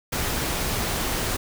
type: noise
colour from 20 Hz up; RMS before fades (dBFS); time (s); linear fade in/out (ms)
pink; -26; 0.12-1.37; 10
effects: none